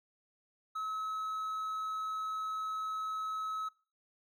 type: tone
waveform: triangle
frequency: 1288 Hz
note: E6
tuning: 41 cents flat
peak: -33 dBFS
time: 0.75-3.69 s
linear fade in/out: 10 ms
effects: noise-tail reverb RT60 0.4 s tail -21 dB re dry